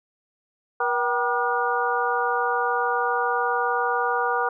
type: harmonic tone with a mistuned harmonic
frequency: 240.1 Hz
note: B3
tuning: 49 cents flat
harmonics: 2 / 3 / 4 / 5 / 6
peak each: -27 / -27 / -27 / -27 / -27 dBFS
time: 0.8-4.49 s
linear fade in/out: 5 ms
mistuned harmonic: 3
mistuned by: +110 cents
effects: none